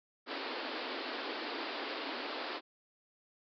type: band-pass noise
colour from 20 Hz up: pink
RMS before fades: -40 dBFS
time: 0.26-2.61 s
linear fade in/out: 50 ms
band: 250 to 4900 Hz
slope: 96 dB/octave
effects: none